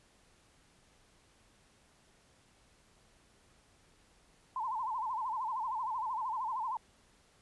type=tone with vibrato; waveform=sine; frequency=953 Hz; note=A#5; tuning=38 cents sharp; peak=-33 dBFS; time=4.56-6.77 s; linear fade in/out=2 ms; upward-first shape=sine; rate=13 Hz; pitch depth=180 cents each way; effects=pink hiss -66 dBFS RMS until 7.41 s + resampled to 24000 Hz